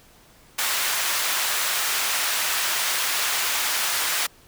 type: high-pass noise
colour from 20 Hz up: pink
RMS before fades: -24 dBFS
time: 0.58-4.27 s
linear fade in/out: 10 ms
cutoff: 1200 Hz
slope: 12 dB/octave
effects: pink hiss -53 dBFS RMS until 4.47 s